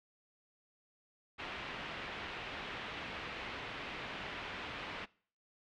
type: low-pass noise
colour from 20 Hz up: white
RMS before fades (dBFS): -44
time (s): 1.38-5.06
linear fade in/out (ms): 20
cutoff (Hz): 3000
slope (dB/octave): 24
effects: noise-tail reverb RT60 0.5 s tail -23 dB re dry